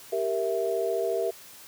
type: chord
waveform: sine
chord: E diminished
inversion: first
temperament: equal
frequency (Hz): 392 / 466.2 / 659.3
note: G4 / Bb4 / E5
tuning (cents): 0 / 0 / 0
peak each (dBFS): -29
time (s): 0.12-1.31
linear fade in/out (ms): 10
effects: white hiss -48 dBFS RMS until 1.67 s + high-pass 60 Hz 12 dB/octave